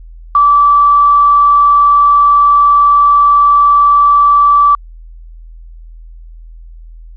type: tone with quantisation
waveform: sine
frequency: 1159 Hz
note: D6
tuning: 23 cents flat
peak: -4 dBFS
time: 0.35-4.75 s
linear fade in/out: 2 ms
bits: 5
effects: added 41 Hz sine -30 dBFS peak until 7.16 s + resampled to 11025 Hz